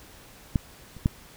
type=clicks; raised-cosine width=5 ms; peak=-9 / -30 / -8 dBFS; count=3; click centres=0.558 / 0.967 / 1.059 s; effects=pink hiss -50 dBFS RMS until 1.36 s